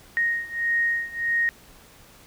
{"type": "beating tone pair", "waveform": "sine", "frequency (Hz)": [1865, 1866.6], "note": ["A#6", "A#6"], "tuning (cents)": [0, 2], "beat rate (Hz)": 1.6, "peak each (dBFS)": [-24, -26], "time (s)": [0.17, 1.49], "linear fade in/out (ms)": 0, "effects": ["pink hiss -51 dBFS RMS until 2.26 s"]}